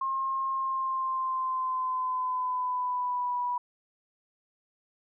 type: tone with pitch glide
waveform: sine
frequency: 1069 to 980.3 Hz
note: C6 to B5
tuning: +37 to -13 cents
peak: -27 dBFS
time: 0.01-3.58 s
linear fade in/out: 5 ms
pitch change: -150 cents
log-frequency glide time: 0.51-3.4 s
effects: none